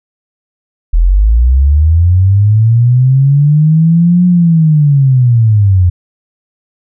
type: linear two-way sweep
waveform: sine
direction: up then down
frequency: 39.13 to 180.3 to 86.3 Hz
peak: -4 dBFS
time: 0.93-5.9 s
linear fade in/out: 10 ms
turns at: 4.26 s
effects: none